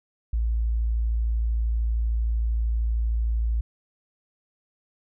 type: tone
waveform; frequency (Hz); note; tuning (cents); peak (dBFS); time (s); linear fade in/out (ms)
sine; 56.5; A1; +47; -21; 0.33-3.61; 5
effects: none